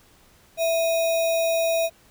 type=tone with sample-and-hold; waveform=sine; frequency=660 Hz; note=E5; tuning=2 cents sharp; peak=-19 dBFS; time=0.57-1.9 s; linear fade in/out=50 ms; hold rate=3150 Hz; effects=pink hiss -56 dBFS RMS until 2.1 s